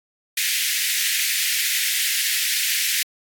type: high-pass noise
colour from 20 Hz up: pink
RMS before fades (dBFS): -22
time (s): 0.37-3.03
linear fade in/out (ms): 5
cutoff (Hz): 1800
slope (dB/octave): 48
effects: AAC 64 kbps